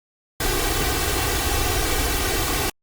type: noise with comb filter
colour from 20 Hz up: pink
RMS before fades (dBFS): -22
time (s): 0.4-2.7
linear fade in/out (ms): 5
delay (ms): 2.6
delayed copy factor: +0.85
effects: Opus 48 kbps